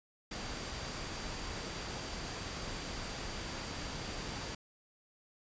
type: tone in noise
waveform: sine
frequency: 4699 Hz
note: D8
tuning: in tune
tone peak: -52 dBFS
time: 0.31-4.55 s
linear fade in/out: 5 ms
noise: pink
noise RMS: -41 dBFS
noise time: 0.31-4.55 s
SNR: -14 dB
effects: resampled to 16000 Hz